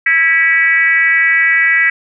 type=tone with frequency modulation; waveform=sine; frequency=1952 Hz; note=B6; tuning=21 cents flat; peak=-8 dBFS; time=0.06-1.9 s; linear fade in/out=5 ms; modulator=313 Hz; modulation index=1; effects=none